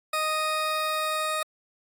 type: tone pair together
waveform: 20% pulse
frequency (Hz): 622.2 / 1244.5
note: D#5 / D#6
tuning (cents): 0 / 0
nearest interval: octave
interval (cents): 1200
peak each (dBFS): -24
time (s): 0.13-1.43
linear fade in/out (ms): 5
effects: AAC 64 kbps